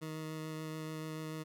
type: tone with vibrato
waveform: 20% pulse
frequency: 157.1 Hz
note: D#3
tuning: 17 cents sharp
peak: -35 dBFS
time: 0.01-1.44 s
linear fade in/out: 20 ms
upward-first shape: sine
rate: 6.9 Hz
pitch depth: 9 cents each way
effects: none